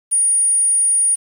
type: tone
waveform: sine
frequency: 9570 Hz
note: D9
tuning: 32 cents sharp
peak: -12 dBFS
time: 0.11-1.16 s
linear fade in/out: 20 ms
effects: 7-bit